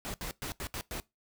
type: noise bursts at uneven times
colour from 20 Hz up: pink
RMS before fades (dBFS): -38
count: 6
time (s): 0.05-0.14 / 0.21-0.31 / 0.42-0.52 / 0.6-0.67 / 0.74-0.81 / 0.91-1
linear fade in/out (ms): 0
effects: noise-tail reverb RT60 0.2 s tail -20 dB re dry